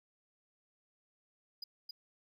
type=tone with echo; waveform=triangle; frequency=4918 Hz; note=D#8; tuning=21 cents flat; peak=-39 dBFS; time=1.62-1.64 s; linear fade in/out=5 ms; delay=270 ms; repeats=1; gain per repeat=-2 dB; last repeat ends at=1.91 s; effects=none